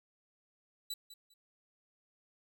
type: tone with echo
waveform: sawtooth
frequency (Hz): 3951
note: B7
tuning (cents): 0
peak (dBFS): -34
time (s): 0.9-0.94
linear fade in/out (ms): 5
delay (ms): 200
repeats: 2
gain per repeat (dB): -13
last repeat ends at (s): 1.34
effects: none